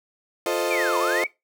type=chord; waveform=35% pulse; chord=F dominant seventh; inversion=none; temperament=equal; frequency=349.2 / 440 / 523.3 / 622.3 Hz; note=F4 / A4 / C5 / Eb5; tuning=0 / 0 / 0 / 0 cents; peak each=-26 dBFS; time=0.46-1.24 s; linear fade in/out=2 ms
type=linear two-way sweep; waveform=sine; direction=down then up; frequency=2489 to 932 to 2337 Hz; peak=-24 dBFS; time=0.7-1.27 s; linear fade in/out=10 ms; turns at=0.98 s
effects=noise-tail reverb RT60 0.2 s tail -20 dB re dry